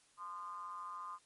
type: ring-modulated tone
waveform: triangle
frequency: 93 Hz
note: F#2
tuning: 9 cents sharp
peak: -38 dBFS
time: 0.17-1.19 s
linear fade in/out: 50 ms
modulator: 1130 Hz
effects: white hiss -69 dBFS RMS until 1.25 s + MP3 48 kbps